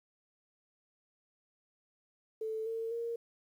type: tone with pitch steps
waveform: sine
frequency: 440 / 452.6 / 465.6 Hz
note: A4 / A4 / A#4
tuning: 0 / +49 / -2 cents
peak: -34 dBFS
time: 2.41-3.16 s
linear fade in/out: 5 ms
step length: 250 ms
effects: 11-bit